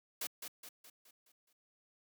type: noise with echo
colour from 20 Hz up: white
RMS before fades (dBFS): -39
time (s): 0.21-0.27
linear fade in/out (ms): 5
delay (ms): 210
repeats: 6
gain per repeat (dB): -6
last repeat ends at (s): 1.53
effects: high-pass 200 Hz 12 dB/octave